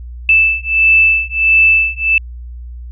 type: beating tone pair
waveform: sine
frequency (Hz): 2637 / 2638.5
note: E7 / E7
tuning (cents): 0 / +1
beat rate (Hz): 1.5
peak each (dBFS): -11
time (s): 0.29-2.18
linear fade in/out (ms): 2
effects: added 60 Hz sine -26 dBFS peak until 2.91 s